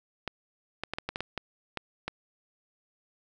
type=clicks; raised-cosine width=0.3 ms; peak=-16 dBFS; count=10; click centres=0.277 / 0.836 / 0.936 / 0.985 / 1.09 / 1.159 / 1.206 / 1.377 / 1.773 / 2.08 s; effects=none